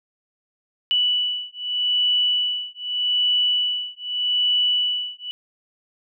sine beating tone pair, 2960 / 2960.82 Hz, F#7 / F#7, 0 / +1 cents, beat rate 0.82 Hz, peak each -22 dBFS, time 0.91-5.31 s, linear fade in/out 0 ms, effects none

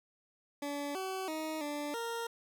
20% pulse tone with pitch steps, 286.9 / 379 / 314.1 / 293.1 / 463.8 Hz, D4 / F#4 / D#4 / D4 / A#4, -40 / +42 / +16 / -3 / -9 cents, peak -31 dBFS, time 0.62-2.27 s, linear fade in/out 5 ms, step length 330 ms, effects none

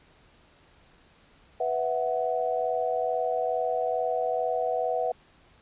sine chord, B suspended fourth, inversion none, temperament just, 493.9 / 658.5 / 740.8 Hz, B4 / E5 / F#5, 0 / -2 / +2 cents, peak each -29 dBFS, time 1.6-5.12 s, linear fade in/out 5 ms, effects pink hiss -59 dBFS RMS until 5.61 s + resampled to 8000 Hz

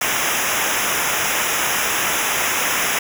pink noise with comb filter, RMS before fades -20 dBFS, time 0.01-2.99 s, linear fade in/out 5 ms, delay 0.23 ms, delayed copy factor -1, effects none

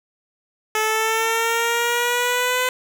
10% pulse exponential sweep, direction up, 432.2 to 507 Hz, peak -10 dBFS, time 0.75-2.69 s, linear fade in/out 2 ms, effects none

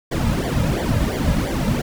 brown noise with flanger, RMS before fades -20 dBFS, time 0.11-1.82 s, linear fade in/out 10 ms, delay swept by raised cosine 0.75 to 2.75 ms, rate 2.9 Hz, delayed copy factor -0.85, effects none

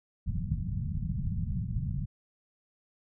white low-pass noise, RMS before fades -32 dBFS, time 0.26-2.06 s, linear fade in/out 20 ms, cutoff 180 Hz, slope 48 dB/octave, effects none

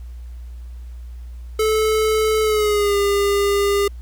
square tone with pitch glide, 434.8 to 403.3 Hz, A4 to G4, -21 to +49 cents, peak -16 dBFS, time 1.59-3.88 s, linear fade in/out 5 ms, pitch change -130 cents, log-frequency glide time 2.42-2.96 s, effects added 60 Hz sine -31 dBFS peak until 4.01 s + pink hiss -57 dBFS RMS until 4.01 s

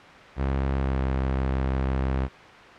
sawtooth tone with pitch glide, 67.4 to 66.01 Hz, C#2 to C2, -48 to +16 cents, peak -19 dBFS, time 0.36-2.29 s, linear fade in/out 50 ms, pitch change -36 cents, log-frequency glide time 0.76-0.98 s, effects white hiss -44 dBFS RMS until 2.78 s + low-pass 2000 Hz 12 dB/octave

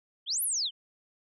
sine exponential two-way sweep, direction up then down, 2955 to 12000 to 2955 Hz, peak -27 dBFS, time 0.26-0.71 s, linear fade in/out 50 ms, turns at 0.43 s, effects none

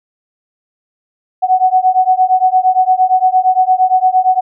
sine beating tone pair, 740 / 748.7 Hz, F#5 / F#5, 0 / +20 cents, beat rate 8.7 Hz, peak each -11 dBFS, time 1.42-4.41 s, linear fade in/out 20 ms, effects none

